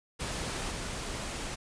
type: noise with level steps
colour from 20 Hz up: pink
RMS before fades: -35 / -37 dBFS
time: 0.19-1.56 s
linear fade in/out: 20 ms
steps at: 0.71 s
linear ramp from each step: 5 ms
effects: resampled to 22050 Hz